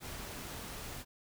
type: noise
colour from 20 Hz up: pink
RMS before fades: -44 dBFS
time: 0-1.05 s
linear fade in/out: 50 ms
effects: none